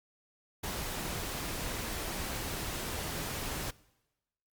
pink noise, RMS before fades -37 dBFS, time 0.63-3.71 s, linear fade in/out 10 ms, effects noise-tail reverb RT60 1.0 s tail -22 dB re dry + Opus 48 kbps

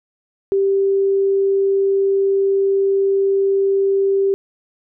sine tone, 392 Hz, G4, in tune, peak -13 dBFS, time 0.52-4.34 s, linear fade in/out 0 ms, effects none

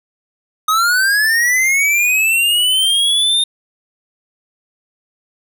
square linear sweep, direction up, 1244.5 to 3663 Hz, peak -12 dBFS, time 0.68-3.44 s, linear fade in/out 5 ms, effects none

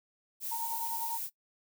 violet noise, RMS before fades -37 dBFS, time 0.4-1.3 s, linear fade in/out 50 ms
sine tone with tremolo, 923 Hz, A#5, 17 cents flat, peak -33 dBFS, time 0.51-1.18 s, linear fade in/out 10 ms, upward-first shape triangle, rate 10 Hz, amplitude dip 70%
effects noise-tail reverb RT60 0.1 s tail -19 dB re dry

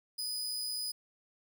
sawtooth tone with amplitude modulation, 4978 Hz, D#8, in tune, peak -30 dBFS, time 0.18-0.92 s, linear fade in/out 10 ms, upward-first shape sine, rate 120 Hz, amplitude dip 40%, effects none

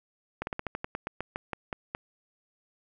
slowing click train, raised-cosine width 0.5 ms, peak -17 dBFS, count 14, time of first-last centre 0.42-1.949 s, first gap 51 ms, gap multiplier 1.13, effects none

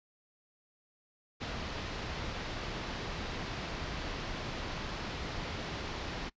pink low-pass noise, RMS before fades -39 dBFS, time 1.4-6.3 s, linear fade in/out 20 ms, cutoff 5000 Hz, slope 24 dB/octave, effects noise-tail reverb RT60 0.1 s tail -22 dB re dry + resampled to 16000 Hz

